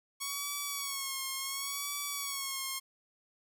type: tone with vibrato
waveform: 5% pulse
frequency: 1108.7 Hz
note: C#6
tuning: in tune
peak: -23 dBFS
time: 0.2-2.8 s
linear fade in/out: 20 ms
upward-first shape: sine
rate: 0.7 Hz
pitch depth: 60 cents each way
effects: none